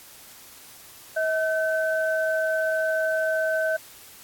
sine tone pair together, 639 / 1529.9 Hz, D#5 / G6, +46 / -43 cents, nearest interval octave + minor third, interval 1511 cents, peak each -23 / -26 dBFS, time 1.16-3.77 s, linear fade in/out 10 ms, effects white hiss -47 dBFS RMS until 4.23 s + AAC 64 kbps

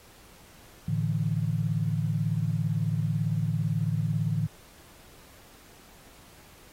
sine chord, A suspended fourth, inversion none, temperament equal, 110 / 146.83 / 164.81 Hz, A2 / D3 / E3, 0 / 0 / 0 cents, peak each -29 dBFS, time 0.88-4.47 s, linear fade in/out 5 ms, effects pink hiss -54 dBFS RMS until 6.72 s + AAC 48 kbps

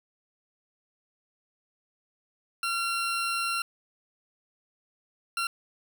20% pulse tone bursts at uneven times, 1370 Hz, F6, 34 cents flat, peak -22 dBFS, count 2, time 2.63-3.62 / 5.37-5.47 s, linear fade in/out 2 ms, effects none

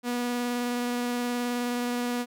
sawtooth tone with vibrato, 243.1 Hz, B3, 27 cents flat, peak -23 dBFS, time 0.03-2.26 s, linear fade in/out 50 ms, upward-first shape square, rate 19 Hz, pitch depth 8 cents each way, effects none

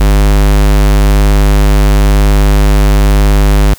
square tone, 50.5 Hz, G#1, 48 cents flat, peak -5 dBFS, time 0-3.74 s, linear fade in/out 5 ms, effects white hiss -36 dBFS RMS until 3.78 s

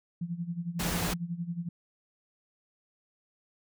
sine tone with tremolo, 171.5 Hz, F3, 31 cents flat, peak -29 dBFS, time 0.21-1.69 s, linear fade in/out 5 ms, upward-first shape sine, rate 11 Hz, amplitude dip 80%
pink noise, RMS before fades -32 dBFS, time 0.79-1.14 s, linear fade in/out 10 ms
effects none

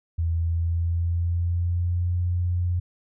sine tone with pitch glide, 83 to 88.44 Hz, E2 to F2, +12 to +22 cents, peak -21 dBFS, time 0.18-2.8 s, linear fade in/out 10 ms, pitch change +110 cents, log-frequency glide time 0.32-2.14 s, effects none

